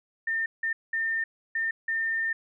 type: tone bursts at uneven times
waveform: sine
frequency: 1809 Hz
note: A6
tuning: 48 cents sharp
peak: -25 dBFS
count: 5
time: 0.27-0.46 / 0.63-0.73 / 0.93-1.24 / 1.55-1.71 / 1.88-2.33 s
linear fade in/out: 5 ms
effects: none